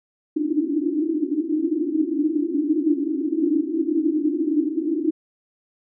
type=band-pass noise; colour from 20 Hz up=pink; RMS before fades=-22 dBFS; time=0.36-5.11 s; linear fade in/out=10 ms; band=290 to 330 Hz; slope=96 dB/octave; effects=none